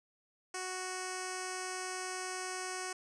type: tone with low-pass filter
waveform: 10% pulse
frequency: 370 Hz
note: F#4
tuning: in tune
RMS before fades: -40 dBFS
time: 0.54-2.93 s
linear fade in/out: 5 ms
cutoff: 7700 Hz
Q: 8.1
effects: none